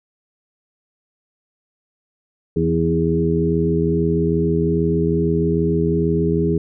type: harmonic tone with a mistuned harmonic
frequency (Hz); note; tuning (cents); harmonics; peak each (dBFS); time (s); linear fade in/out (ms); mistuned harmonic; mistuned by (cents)
82.41; E2; 0; 1 / 2 / 3 / 4 / 5; -25 / -19 / -25 / -23 / -20; 2.56-6.58; 5; 4; -21
effects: none